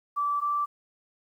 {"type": "tone pair in turn", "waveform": "sine", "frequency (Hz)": [1160, 1167.4], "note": ["D6", "D6"], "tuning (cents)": [-22, -11], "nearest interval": "unison", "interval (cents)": 11, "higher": "second", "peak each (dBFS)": -24, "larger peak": "neither", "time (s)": [[0.16, 0.41], [0.41, 0.66]], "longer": "neither", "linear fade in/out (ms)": 20, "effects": ["10-bit"]}